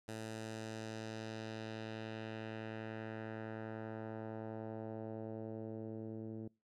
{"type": "tone with low-pass filter sweep", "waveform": "10% pulse", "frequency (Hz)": 110.6, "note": "A2", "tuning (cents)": 9, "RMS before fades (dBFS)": -45, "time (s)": [0.08, 6.48], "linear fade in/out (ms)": 5, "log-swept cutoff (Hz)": [10000, 330], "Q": 1.2, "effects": ["noise-tail reverb RT60 0.3 s tail -26 dB re dry"]}